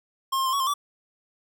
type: tone with pitch steps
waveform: square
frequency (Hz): 1069 / 1063 / 1048 / 1119 / 1053 / 1153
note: C6 / C6 / C6 / C#6 / C6 / D6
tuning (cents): +37 / +27 / +2 / +16 / +11 / -32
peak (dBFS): -23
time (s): 0.32-0.74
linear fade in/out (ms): 10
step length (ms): 70
effects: none